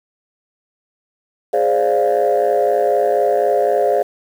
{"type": "chord", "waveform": "sine", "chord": "D half-diminished seventh", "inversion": "second", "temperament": "equal", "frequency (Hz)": [415.3, 523.3, 587.3, 698.5], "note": ["Ab4", "C5", "D5", "F5"], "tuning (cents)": [0, 0, 0, 0], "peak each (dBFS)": -17, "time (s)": [1.53, 4.03], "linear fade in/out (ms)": 10, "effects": ["tanh soft clip ceiling -7 dBFS", "7-bit"]}